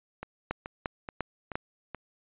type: two click trains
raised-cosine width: 0.5 ms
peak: -22 / -15 dBFS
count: 5 / 4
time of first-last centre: 0.23-1.947 / 0.51-1.555 s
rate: 2.33 / 2.87 Hz
effects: resampled to 8000 Hz